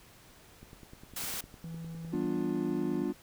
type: click train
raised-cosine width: 3 ms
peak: -36 dBFS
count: 17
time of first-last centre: 0.63-2.251 s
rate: 9.87 Hz
type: noise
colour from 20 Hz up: white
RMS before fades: -37 dBFS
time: 1.16-1.41 s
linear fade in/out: 5 ms
type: tone with pitch glide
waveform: triangle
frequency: 164.81 to 165.96 Hz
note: E3 to E3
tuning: 0 to +12 cents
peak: -37 dBFS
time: 1.64-3.03 s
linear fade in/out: 2 ms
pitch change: +12 cents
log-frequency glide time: 2.06-2.34 s
type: chord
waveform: triangle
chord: G dominant seventh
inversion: none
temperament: just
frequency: 196 / 245 / 294 / 352.8 Hz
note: G3 / B3 / D4 / F4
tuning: 0 / -14 / +2 / +18 cents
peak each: -35 / -34 / -32 / -33 dBFS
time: 2.12-3.13 s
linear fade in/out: 20 ms
effects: pink hiss -57 dBFS RMS until 3.22 s